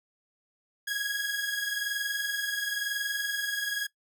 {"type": "tone pair together", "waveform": "sawtooth", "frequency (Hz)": [1640.2, 1661.2], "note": ["G#6", "G#6"], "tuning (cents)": [-22, 0], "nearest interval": "unison", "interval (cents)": 22, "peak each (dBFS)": [-31, -27], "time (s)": [0.87, 3.87], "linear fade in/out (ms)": 10, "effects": ["noise-tail reverb RT60 0.1 s tail -20 dB re dry"]}